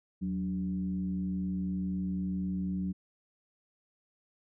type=tone with frequency modulation; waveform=sine; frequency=185 Hz; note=F#3; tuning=in tune; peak=-30 dBFS; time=0.21-2.93 s; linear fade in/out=20 ms; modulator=104 Hz; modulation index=0.55; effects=none